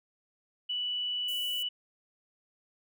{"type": "tone", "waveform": "sine", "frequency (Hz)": 2960, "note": "F#7", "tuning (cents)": 0, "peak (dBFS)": -30, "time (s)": [0.69, 1.69], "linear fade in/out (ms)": 10}
{"type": "high-pass noise", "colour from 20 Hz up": "white", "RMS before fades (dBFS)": -44, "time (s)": [1.28, 1.63], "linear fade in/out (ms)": 5, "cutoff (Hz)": 7600, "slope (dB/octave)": 24}
{"effects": []}